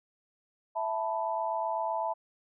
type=chord; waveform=sine; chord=E suspended fourth; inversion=none; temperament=equal; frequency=659.3 / 880 / 987.8 Hz; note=E5 / A5 / B5; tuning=0 / 0 / 0 cents; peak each=-33 / -32 / -35 dBFS; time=0.75-2.14 s; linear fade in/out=20 ms; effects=none